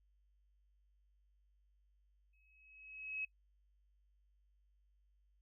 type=tone with exponential growth; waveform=sine; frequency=2563 Hz; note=E7; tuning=49 cents flat; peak=-37 dBFS; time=2.33-3.25 s; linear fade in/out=5 ms; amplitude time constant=200 ms; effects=noise-tail reverb RT60 0.1 s tail -23 dB re dry + added 50 Hz sine -70 dBFS peak until 5.41 s